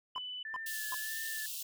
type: tone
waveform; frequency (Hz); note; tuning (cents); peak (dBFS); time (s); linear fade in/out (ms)
sine; 2992; F#7; +19; -39; 0.15-0.43; 5
type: tone bursts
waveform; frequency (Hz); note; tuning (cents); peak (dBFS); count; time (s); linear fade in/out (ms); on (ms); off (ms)
triangle; 1022; C6; -41; -34; 3; 0.16-0.943; 0; 21; 360
type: tone with vibrato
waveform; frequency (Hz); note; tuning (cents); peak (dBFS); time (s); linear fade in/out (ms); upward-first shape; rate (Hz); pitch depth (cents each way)
sine; 1754; A6; -6; -39; 0.45-1.46; 2; sine; 1.6; 37
type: high-pass noise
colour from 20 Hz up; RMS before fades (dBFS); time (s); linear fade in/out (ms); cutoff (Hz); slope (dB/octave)
white; -41; 0.66-1.63; 5; 2700; 96
effects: none